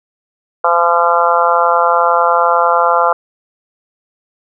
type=harmonic tone; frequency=171.1 Hz; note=F3; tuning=35 cents flat; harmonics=3 / 4 / 5 / 6 / 7 / 8; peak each=-16 / -16 / -16 / -16 / -16 / -16 dBFS; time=0.64-3.13 s; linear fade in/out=5 ms; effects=none